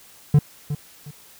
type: tone with echo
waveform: triangle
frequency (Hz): 146.83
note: D3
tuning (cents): 0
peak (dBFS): -8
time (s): 0.34-0.39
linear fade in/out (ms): 5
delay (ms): 360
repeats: 2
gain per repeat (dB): -12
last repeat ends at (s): 1.11
effects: white hiss -49 dBFS RMS until 1.39 s